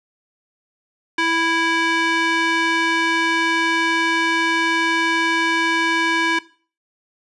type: tone with band-pass filter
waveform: square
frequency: 329.6 Hz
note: E4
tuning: in tune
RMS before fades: -19 dBFS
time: 1.18-6.39 s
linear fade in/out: 5 ms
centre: 2000 Hz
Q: 1.3
effects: noise-tail reverb RT60 0.4 s tail -18 dB re dry + resampled to 24000 Hz